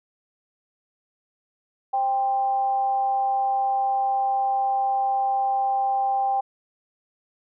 sine tone with amplitude modulation, 790 Hz, G5, 13 cents sharp, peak -18 dBFS, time 1.93-6.41 s, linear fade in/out 10 ms, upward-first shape sine, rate 256 Hz, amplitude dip 40%, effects none

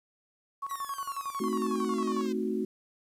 sine tone with tremolo, 1108.7 Hz, C#6, in tune, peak -31 dBFS, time 0.62-2.26 s, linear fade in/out 10 ms, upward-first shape square, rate 11 Hz, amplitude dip 75%
5% pulse exponential sweep, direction down, 1977 to 507 Hz, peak -33 dBFS, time 0.69-2.33 s, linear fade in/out 10 ms
sine chord, A diminished seventh, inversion none, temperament equal, 220 / 261.6 / 311.1 / 370 Hz, A3 / C4 / Eb4 / Gb4, 0 / 0 / 0 / 0 cents, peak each -32 / -35 / -37 / -32 dBFS, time 1.4-2.65 s, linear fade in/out 5 ms
effects resampled to 32000 Hz + 10-bit

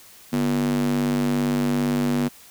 square tone with high-pass filter, 48.78 Hz, G1, 8 cents flat, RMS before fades -22 dBFS, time 0.32-2.29 s, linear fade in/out 20 ms, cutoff 210 Hz, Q 7.2, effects white hiss -48 dBFS RMS until 2.5 s

